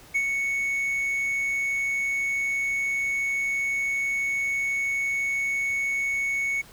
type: tone with ADSR envelope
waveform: triangle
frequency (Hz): 2217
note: C#7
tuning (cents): 0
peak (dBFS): -18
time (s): 0.14-6.62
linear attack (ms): 18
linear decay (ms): 61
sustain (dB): -4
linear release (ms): 15
effects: pink hiss -50 dBFS RMS until 6.72 s